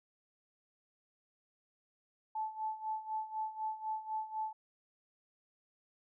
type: tone with tremolo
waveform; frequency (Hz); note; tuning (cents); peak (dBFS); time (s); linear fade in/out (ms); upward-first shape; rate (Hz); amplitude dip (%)
sine; 871; A5; -18; -33; 2.35-4.53; 5; sine; 4; 80
effects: none